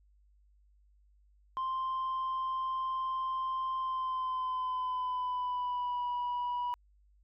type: tone with pitch glide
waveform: sine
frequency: 1046.5 to 976.4 Hz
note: C6 to B5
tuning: 0 to -20 cents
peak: -29 dBFS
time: 1.57-6.74 s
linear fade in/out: 0 ms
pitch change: -120 cents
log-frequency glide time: 3.78-6.07 s
effects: tanh soft clip ceiling -30 dBFS + added 50 Hz sine -62 dBFS peak until 7.23 s

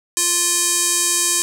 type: tone with band-pass filter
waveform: square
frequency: 349.2 Hz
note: F4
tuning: in tune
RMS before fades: -18 dBFS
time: 0.17-1.42 s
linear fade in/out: 0 ms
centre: 8100 Hz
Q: 2.5
effects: none

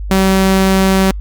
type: tone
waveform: sawtooth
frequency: 191.2 Hz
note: G3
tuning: 43 cents flat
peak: -5 dBFS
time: 0.11-1.11 s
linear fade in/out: 0 ms
effects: added 50 Hz sine -20 dBFS peak until 1.2 s + Opus 48 kbps

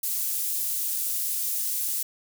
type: high-pass noise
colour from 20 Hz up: pink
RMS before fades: -28 dBFS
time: 0.03-2.03 s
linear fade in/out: 5 ms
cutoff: 11000 Hz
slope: 12 dB/octave
effects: none

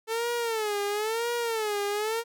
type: tone with vibrato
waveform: sawtooth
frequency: 439.8 Hz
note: A4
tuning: 1 cent flat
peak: -23 dBFS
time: 0.07-2.24 s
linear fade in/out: 50 ms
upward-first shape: sine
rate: 0.99 Hz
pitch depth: 140 cents each way
effects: none

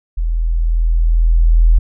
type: tone with level ramp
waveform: sine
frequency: 41.2 Hz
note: E1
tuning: in tune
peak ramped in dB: -14 to -5 dBFS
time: 0.17-1.79 s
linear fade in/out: 10 ms
effects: none

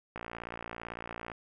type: click train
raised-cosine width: 0.5 ms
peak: -24 dBFS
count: 68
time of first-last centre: 0.16-1.317 s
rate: 57.9 Hz
effects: none

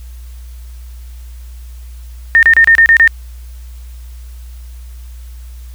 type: tone bursts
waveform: sine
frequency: 1824 Hz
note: A#6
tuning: 38 cents flat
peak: -3 dBFS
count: 7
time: 2.35-3.076 s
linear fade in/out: 0 ms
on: 78 ms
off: 30 ms
effects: added 60 Hz sine -28 dBFS peak until 5.74 s + white hiss -47 dBFS RMS until 5.74 s

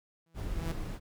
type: tone with exponential growth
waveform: sawtooth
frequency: 164.81 Hz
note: E3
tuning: in tune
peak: -29 dBFS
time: 0.26-0.72 s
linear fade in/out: 5 ms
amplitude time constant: 100 ms
type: noise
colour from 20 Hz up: brown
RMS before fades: -36 dBFS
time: 0.34-1 s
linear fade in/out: 50 ms
effects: none

